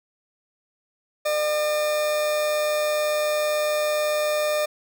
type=tone with amplitude modulation; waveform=40% pulse; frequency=603 Hz; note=D5; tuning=46 cents sharp; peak=-19 dBFS; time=1.25-4.66 s; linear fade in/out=10 ms; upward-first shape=sine; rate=153 Hz; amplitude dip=25%; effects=none